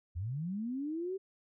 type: linear sweep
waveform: sine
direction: up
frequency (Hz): 77.3 to 391.9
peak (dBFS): -34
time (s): 0.15-1.18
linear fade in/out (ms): 20
effects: none